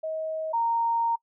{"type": "tone pair in turn", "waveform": "sine", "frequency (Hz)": [634, 926.2], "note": ["D#5", "A#5"], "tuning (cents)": [32, -11], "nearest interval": "perfect fifth", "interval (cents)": 657, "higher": "second", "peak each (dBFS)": [-28, -22], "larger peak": "second", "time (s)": [[0.03, 0.53], [0.53, 1.16]], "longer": "second", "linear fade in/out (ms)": 10, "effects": ["noise-tail reverb RT60 0.1 s tail -25 dB re dry"]}